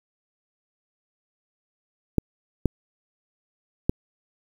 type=clicks; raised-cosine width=3 ms; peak=-6 dBFS; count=3; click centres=2.183 / 2.657 / 3.895 s; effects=7-bit